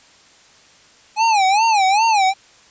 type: tone with vibrato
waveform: square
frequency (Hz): 830.6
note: G#5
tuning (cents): 0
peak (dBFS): -13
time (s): 1.16-2.34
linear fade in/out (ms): 50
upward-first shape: sine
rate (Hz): 2.5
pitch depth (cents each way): 170
effects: white hiss -49 dBFS RMS until 2.7 s + resampled to 16000 Hz